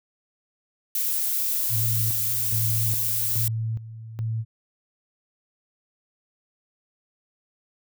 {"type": "noise", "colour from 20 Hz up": "violet", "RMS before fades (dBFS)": -25, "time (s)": [0.95, 3.48], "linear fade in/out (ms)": 2}
{"type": "tone with tremolo", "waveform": "sine", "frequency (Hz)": 112.1, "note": "A2", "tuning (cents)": 33, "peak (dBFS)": -24, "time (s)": [1.69, 4.45], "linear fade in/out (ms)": 50, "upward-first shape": "square", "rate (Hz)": 1.2, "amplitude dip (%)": 75}
{"effects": []}